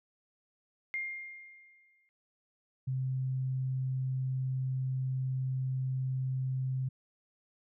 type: tone with exponential decay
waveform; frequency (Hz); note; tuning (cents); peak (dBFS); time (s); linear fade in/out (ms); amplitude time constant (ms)
sine; 2117; C7; +20; -31; 0.94-2.09; 0; 250
type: tone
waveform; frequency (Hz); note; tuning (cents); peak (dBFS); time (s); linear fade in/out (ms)
sine; 130.6; C3; -3; -30; 2.87-6.89; 10
effects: none